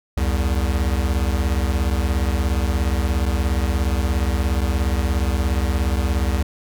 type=beating tone pair; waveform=square; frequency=65.41 / 82.41 Hz; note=C2 / E2; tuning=0 / 0 cents; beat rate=17 Hz; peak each=-20 / -23 dBFS; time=0.17-6.43 s; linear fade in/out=5 ms; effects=none